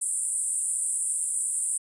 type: band-pass noise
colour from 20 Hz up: pink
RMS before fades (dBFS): -28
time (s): 0.01-1.78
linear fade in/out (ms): 10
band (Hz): 8200 to 9800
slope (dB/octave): 96
effects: resampled to 24000 Hz